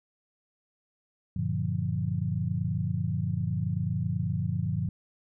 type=chord; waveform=sine; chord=G minor seventh; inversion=none; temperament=equal with one note detuned; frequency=95.82 / 116.54 / 146.83 / 174.61 Hz; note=G2 / Bb2 / D3 / F3; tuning=-39 / 0 / 0 / 0 cents; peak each=-32 dBFS; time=1.36-4.89 s; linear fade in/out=5 ms; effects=none